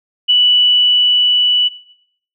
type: tone with level ramp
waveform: sine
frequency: 2960 Hz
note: F#7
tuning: in tune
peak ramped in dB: -7 to -10 dBFS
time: 0.28-1.69 s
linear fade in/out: 20 ms
effects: noise-tail reverb RT60 0.7 s tail -17 dB re dry